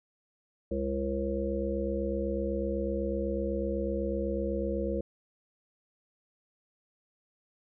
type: harmonic tone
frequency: 68 Hz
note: C#2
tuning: 33 cents flat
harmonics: 1 / 3 / 5 / 7 / 8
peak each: -35 / -35 / -35 / -35 / -35 dBFS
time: 0.71-5.01 s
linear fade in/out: 5 ms
effects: none